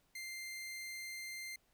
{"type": "tone", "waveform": "sawtooth", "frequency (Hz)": 2093, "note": "C7", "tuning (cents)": 0, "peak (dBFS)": -40, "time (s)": [0.15, 1.56], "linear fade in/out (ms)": 5, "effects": ["pink hiss -75 dBFS RMS until 1.73 s"]}